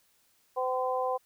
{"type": "harmonic tone", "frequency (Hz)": 255.8, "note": "C4", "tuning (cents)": -39, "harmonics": [2, 3, 4], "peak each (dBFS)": [-30, -32, -33], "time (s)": [0.56, 1.18], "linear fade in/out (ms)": 20, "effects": ["white hiss -68 dBFS RMS until 1.25 s"]}